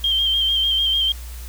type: tone with vibrato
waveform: sine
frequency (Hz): 3173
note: G7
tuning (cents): +20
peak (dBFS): -16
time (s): 0.04-1.12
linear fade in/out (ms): 2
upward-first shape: square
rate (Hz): 6.7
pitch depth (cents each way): 26
effects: added 60 Hz sine -31 dBFS peak until 1.48 s + white hiss -42 dBFS RMS until 1.48 s